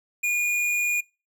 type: tone with tanh clipping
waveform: sine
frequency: 2436 Hz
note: D#7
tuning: 37 cents flat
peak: -23 dBFS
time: 0.23-1.01 s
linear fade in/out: 10 ms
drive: 16 dB
effects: noise-tail reverb RT60 0.3 s tail -24 dB re dry